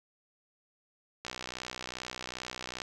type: click train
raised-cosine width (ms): 0.2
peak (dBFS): -20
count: 99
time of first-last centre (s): 1.25-2.818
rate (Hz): 62.5
effects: none